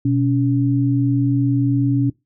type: tone pair together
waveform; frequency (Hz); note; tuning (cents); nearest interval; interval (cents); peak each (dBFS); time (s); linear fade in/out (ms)
sine; 124.1 / 281.3; B2 / C#4; +9 / +26; octave + major second; 1417; -17; 0.05-2.1; 5
effects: noise-tail reverb RT60 0.2 s tail -21 dB re dry